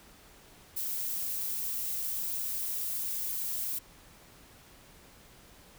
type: noise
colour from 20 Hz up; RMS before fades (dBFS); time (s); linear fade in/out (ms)
violet; -34; 0.76-3.79; 10
effects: pink hiss -56 dBFS RMS until 5.78 s